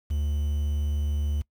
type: tone with quantisation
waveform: triangle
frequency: 73.42 Hz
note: D2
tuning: in tune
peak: -22 dBFS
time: 0.1-1.42 s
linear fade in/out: 10 ms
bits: 8
effects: noise-tail reverb RT60 0.1 s tail -22 dB re dry